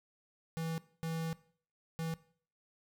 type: tone bursts at uneven times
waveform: square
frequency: 163.2 Hz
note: E3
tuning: 17 cents flat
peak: -36 dBFS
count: 3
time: 0.57-0.78 / 1.03-1.33 / 1.99-2.14 s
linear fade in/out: 0 ms
effects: noise-tail reverb RT60 0.5 s tail -18 dB re dry